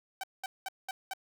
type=tone bursts; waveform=sawtooth; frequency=766 Hz; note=G5; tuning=40 cents flat; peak=-31 dBFS; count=5; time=0.21-1.135 s; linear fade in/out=2 ms; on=25 ms; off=200 ms; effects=none